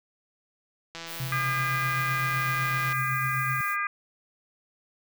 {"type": "click train", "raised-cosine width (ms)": 0.2, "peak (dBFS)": -21, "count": 329, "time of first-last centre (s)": [0.95, 2.926], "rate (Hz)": 166}
{"type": "noise", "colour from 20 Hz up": "violet", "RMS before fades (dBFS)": -40, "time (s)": [1.06, 3.77], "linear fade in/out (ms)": 50}
{"type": "tone with tremolo", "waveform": "sine", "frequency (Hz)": 130.81, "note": "C3", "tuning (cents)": 0, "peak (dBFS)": -28, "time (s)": [1.2, 3.61], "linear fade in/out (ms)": 2, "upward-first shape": "triangle", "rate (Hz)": 7.9, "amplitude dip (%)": 55}
{"type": "harmonic tone", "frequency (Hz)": 403.7, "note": "G#4", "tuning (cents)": -49, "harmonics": [3, 4, 5, 6], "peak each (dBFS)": [-29, -31, -33, -35], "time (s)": [1.32, 3.87], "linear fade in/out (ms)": 2}
{"effects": []}